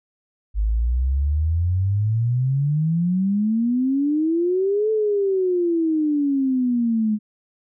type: exponential two-way sweep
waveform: sine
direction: up then down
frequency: 50.3 to 440 to 209.2 Hz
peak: -17 dBFS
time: 0.54-7.19 s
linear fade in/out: 50 ms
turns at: 4.91 s
effects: none